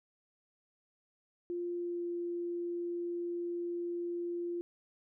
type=tone with pitch glide; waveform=sine; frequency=349.2 to 346.6 Hz; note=F4 to F4; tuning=0 to -13 cents; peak=-34 dBFS; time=1.5-4.61 s; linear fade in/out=0 ms; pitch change=-13 cents; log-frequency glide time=1.74-2.06 s; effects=none